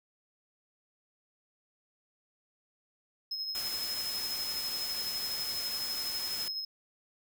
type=tone with tremolo; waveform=triangle; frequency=5150 Hz; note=E8; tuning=41 cents flat; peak=-31 dBFS; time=3.31-6.65 s; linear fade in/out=5 ms; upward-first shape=sine; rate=12 Hz; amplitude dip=40%
type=noise; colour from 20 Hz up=white; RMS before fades=-40 dBFS; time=3.55-6.48 s; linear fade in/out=0 ms
effects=none